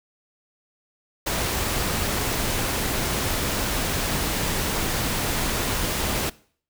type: noise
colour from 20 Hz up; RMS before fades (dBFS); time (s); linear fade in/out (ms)
pink; -25; 1.26-6.3; 10
effects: noise-tail reverb RT60 0.5 s tail -21 dB re dry